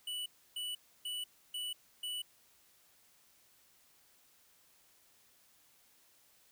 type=tone bursts; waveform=square; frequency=2960 Hz; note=F#7; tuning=in tune; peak=-38 dBFS; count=5; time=0.07-2.22 s; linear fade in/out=5 ms; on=190 ms; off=300 ms; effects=white hiss -67 dBFS RMS until 6.51 s